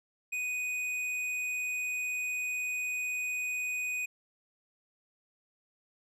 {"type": "tone with hard clipping", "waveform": "sine", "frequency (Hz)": 2489, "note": "D#7", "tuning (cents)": 0, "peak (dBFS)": -33, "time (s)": [0.32, 4.06], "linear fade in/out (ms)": 10, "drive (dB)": 8, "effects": []}